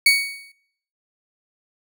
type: tone with exponential decay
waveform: 30% pulse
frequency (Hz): 2236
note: C#7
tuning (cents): +14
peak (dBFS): -7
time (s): 0.06-0.52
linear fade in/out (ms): 5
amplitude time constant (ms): 100
effects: noise-tail reverb RT60 0.7 s tail -22 dB re dry